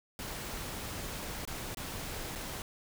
pink noise with dropouts, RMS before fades -40 dBFS, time 0.19-2.62 s, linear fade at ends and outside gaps 1 ms, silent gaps 1.452-1.475 / 1.747-1.771 / 2.353-2.357 s, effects none

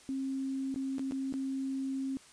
sine tone with dropouts, 268 Hz, C4, 42 cents sharp, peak -32 dBFS, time 0.09-2.17 s, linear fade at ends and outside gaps 0 ms, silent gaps 0.743-0.76 / 0.983-0.994 / 1.111-1.121 / 1.325-1.339 s, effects white hiss -57 dBFS RMS until 2.32 s + resampled to 22050 Hz

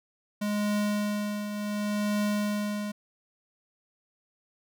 square tone with tremolo, 207.7 Hz, G#3, in tune, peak -25 dBFS, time 0.41-2.92 s, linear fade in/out 10 ms, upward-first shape triangle, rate 0.69 Hz, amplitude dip 60%, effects none

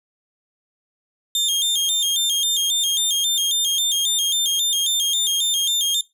sawtooth tone with vibrato, 3413 Hz, G#7, 47 cents sharp, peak -15 dBFS, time 1.35-6.01 s, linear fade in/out 2 ms, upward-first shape square, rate 3.7 Hz, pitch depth 92 cents each way, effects noise-tail reverb RT60 0.2 s tail -19 dB re dry

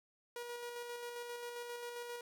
sawtooth tone with tremolo, 479.8 Hz, A#4, 50 cents sharp, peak -38 dBFS, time 0.36-2.21 s, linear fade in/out 2 ms, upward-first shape square, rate 7.5 Hz, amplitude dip 30%, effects none

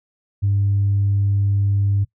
sine tone, 100 Hz, G2, 35 cents sharp, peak -14 dBFS, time 0.42-2.05 s, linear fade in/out 20 ms, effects noise-tail reverb RT60 0.1 s tail -20 dB re dry + tanh soft clip ceiling -11 dBFS

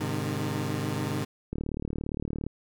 20% pulse chord, Ab major, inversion none, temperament equal with one note detuned, 103.83 / 130.81 / 152.27 Hz, Ab2 / C3 / Eb3, 0 / 0 / -37 cents, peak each -28 dBFS, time 0-1.25 s, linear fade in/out 10 ms
click train, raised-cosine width 3 ms, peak -19 dBFS, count 36, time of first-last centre 1.53-2.466 s, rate 37.4 Hz
effects none

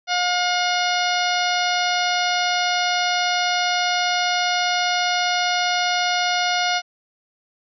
harmonic tone with a mistuned harmonic, 715 Hz, F5, 41 cents sharp, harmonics 1 / 2 / 3 / 4 / 5 / 6 / 7 / 8, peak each -22 / -25 / -27 / -28 / -29 / -30 / -30 / -31 dBFS, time 0.07-6.82 s, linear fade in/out 50 ms, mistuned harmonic 4, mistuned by +15 cents, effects none

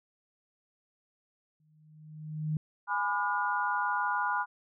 sine tone with exponential growth, 154.2 Hz, D#3, 15 cents flat, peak -26 dBFS, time 1.6-2.57 s, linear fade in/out 2 ms, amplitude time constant 210 ms
sine chord, G# diminished seventh, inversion none, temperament just, 830.6 / 996.7 / 1196.1 / 1435.3 Hz, G#5 / B5 / D6 / F6, 0 / +16 / +31 / +47 cents, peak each -34 / -31 / -37 / -32 dBFS, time 2.87-4.46 s, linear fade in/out 50 ms
effects none

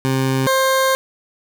20% pulse tone pair in turn, 132.7 / 529.4 Hz, C3 / C5, +25 / +20 cents, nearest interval 2 octaves, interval 2395 cents, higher second, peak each -11 / -9 dBFS, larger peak second, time 0.05-0.47 / 0.47-0.95 s, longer second, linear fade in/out 0 ms, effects none

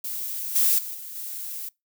violet noise with level steps, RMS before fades -31 / -20 / -34 / -38 / -34 dBFS, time 0.04-1.69 s, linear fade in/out 5 ms, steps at 0.55 / 0.78 / 0.94 / 1.15 s, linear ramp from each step 10 ms, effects noise-tail reverb RT60 0.2 s tail -24 dB re dry

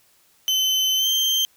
35% pulse tone with pitch glide, 3056 to 3142 Hz, G7 to G7, -45 to +3 cents, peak -16 dBFS, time 0.48-1.45 s, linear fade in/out 0 ms, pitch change +48 cents, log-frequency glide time 0.97-1.08 s, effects white hiss -59 dBFS RMS until 1.56 s

